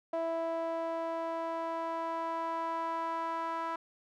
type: tone with band-pass filter sweep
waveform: sawtooth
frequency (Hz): 329.6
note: E4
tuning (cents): 0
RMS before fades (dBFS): -35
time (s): 0.13-3.76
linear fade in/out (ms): 5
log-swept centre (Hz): 710 to 1100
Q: 3.7
effects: none